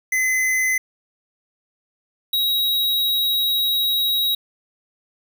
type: tone pair in turn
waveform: square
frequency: 2037 / 3828 Hz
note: C7 / A#7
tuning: -47 / +45 cents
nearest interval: major seventh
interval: 1092 cents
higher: second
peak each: -18 dBFS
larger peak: neither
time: 0.12-0.78 / 2.33-4.35 s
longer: second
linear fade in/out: 5 ms
effects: none